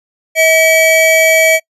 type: tone pair together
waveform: square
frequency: 642.9 / 2291 Hz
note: E5 / D7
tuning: -43 / -44 cents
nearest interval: octave + minor seventh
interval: 2199 cents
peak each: -10 dBFS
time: 0.35-1.6 s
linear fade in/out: 50 ms
effects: noise-tail reverb RT60 0.1 s tail -25 dB re dry + resampled to 32000 Hz